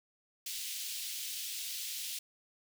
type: high-pass noise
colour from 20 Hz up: pink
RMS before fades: -40 dBFS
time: 0.46-2.19 s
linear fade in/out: 5 ms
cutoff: 2900 Hz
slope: 24 dB/octave
effects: none